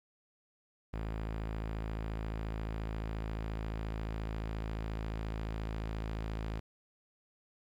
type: tone with low-pass filter sweep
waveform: sawtooth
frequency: 54.3 Hz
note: A1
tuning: 22 cents flat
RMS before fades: -38 dBFS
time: 0.93-6.6 s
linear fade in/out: 10 ms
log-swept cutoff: 2500 to 4100 Hz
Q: 0.72
effects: 11-bit